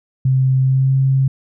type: tone with pitch glide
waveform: sine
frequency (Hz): 131.4 to 134.01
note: C3 to C3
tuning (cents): +8 to +42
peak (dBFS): -11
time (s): 0.25-1.28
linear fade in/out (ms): 5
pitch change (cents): +34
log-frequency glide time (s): 0.61-0.95
effects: none